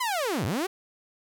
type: linear two-way sweep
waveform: sawtooth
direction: down then up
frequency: 1046.5 to 84.2 to 400.9 Hz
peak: -22 dBFS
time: 0-0.67 s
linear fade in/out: 10 ms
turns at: 0.45 s
effects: none